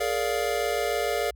square chord, Bb dominant seventh, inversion third, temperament just, 419.5 / 466.2 / 582.7 / 699.2 Hz, Ab4 / Bb4 / D5 / F5, +17 / 0 / -14 / +2 cents, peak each -31 dBFS, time 0-1.31 s, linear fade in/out 10 ms, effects added 60 Hz sine -46 dBFS peak until 1.35 s

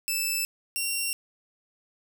10% pulse tone pair in turn, 2637 / 2748 Hz, E7 / F7, 0 / -29 cents, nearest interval minor second, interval 71 cents, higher second, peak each -17 / -18 dBFS, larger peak first, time 0.08-0.45 / 0.76-1.13 s, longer neither, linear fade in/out 0 ms, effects none

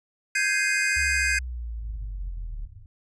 square chord, Ab major seventh, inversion third, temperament equal, 1568 / 1661.2 / 2093 / 2489 Hz, G6 / Ab6 / C7 / Eb7, 0 / 0 / 0 / 0 cents, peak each -28 dBFS, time 0.35-1.39 s, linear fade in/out 5 ms
sine linear sweep, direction down, 72.3 to 36.71 Hz, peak -30 dBFS, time 0.96-2.66 s, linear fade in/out 10 ms
white low-pass noise, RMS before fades -45 dBFS, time 1.78-2.86 s, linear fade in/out 2 ms, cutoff 120 Hz, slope 96 dB/octave
effects resampled to 24000 Hz

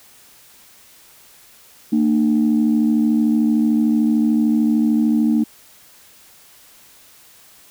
sine tone pair together, 227.3 / 300.7 Hz, A#3 / D4, -43 / +41 cents, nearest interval perfect fourth, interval 484 cents, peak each -14 / -17 dBFS, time 1.92-5.44 s, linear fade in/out 10 ms, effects tanh soft clip ceiling -7 dBFS + white hiss -48 dBFS RMS until 7.7 s

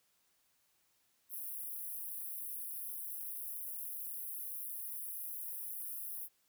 white high-pass noise, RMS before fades -43 dBFS, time 1.29-6.29 s, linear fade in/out 50 ms, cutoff 10000 Hz, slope 96 dB/octave, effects white hiss -75 dBFS RMS until 6.48 s

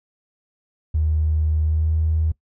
triangle tone with pitch glide, 77.78 to 79.41 Hz, D#2 to D#2, 0 to +36 cents, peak -13 dBFS, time 0.94-2.32 s, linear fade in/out 10 ms, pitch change +36 cents, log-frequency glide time 1.63-1.94 s, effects noise-tail reverb RT60 0.1 s tail -23 dB re dry + tanh soft clip ceiling -14 dBFS

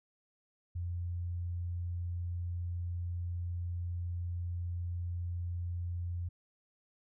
sine tone, 87.31 Hz, F2, in tune, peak -34 dBFS, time 0.75-6.29 s, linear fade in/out 10 ms, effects none

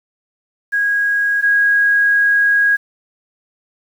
sine tone pair in turn, 1645 / 1645 Hz, G#6 / G#6, -17 / -17 cents, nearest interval unison, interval 0 cents, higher neither, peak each -13 / -10 dBFS, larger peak second, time 0.72-1.42 / 1.42-2.77 s, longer second, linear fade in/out 20 ms, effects 7-bit

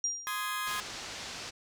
sine tone with exponential decay, 5700 Hz, F8, 34 cents sharp, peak -26 dBFS, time 0.04-0.49 s, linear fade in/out 2 ms, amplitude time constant 97 ms
sawtooth chord, Ab major, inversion first, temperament just, 1038.3 / 1245.9 / 1661.2 Hz, C6 / Eb6 / Ab6, -14 / +2 / 0 cents, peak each -33 dBFS, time 0.27-0.8 s, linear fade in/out 0 ms
white low-pass noise, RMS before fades -42 dBFS, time 0.66-1.51 s, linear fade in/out 20 ms, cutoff 6300 Hz, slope 24 dB/octave
effects none

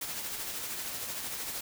white noise with tremolo, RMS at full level -36 dBFS, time 0.01-1.61 s, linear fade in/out 5 ms, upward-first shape sine, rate 13 Hz, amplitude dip 35%, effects none

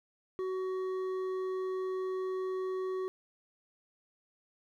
sine tone with hard clipping, 374.6 Hz, F#4, 21 cents sharp, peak -34 dBFS, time 0.39-3.08 s, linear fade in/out 0 ms, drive 7 dB, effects none

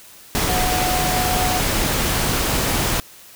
sine tone in noise, 732 Hz, F#5, 19 cents flat, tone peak -22 dBFS, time 0.49-1.6 s, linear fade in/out 0 ms, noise pink, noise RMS -20 dBFS, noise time 0.35-3 s, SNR -5 dB, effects white hiss -44 dBFS RMS until 3.35 s

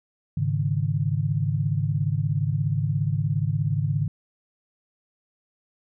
sine chord, Ab suspended fourth, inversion none, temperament equal, 103.83 / 138.59 / 155.56 Hz, Ab2 / Db3 / Eb3, 0 / 0 / 0 cents, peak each -26 / -25 / -26 dBFS, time 0.37-4.08 s, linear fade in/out 5 ms, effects none

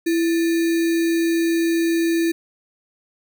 sine tone with sample-and-hold, 332.5 Hz, E4, 15 cents sharp, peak -16 dBFS, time 0.06-2.32 s, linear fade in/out 10 ms, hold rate 2100 Hz, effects none

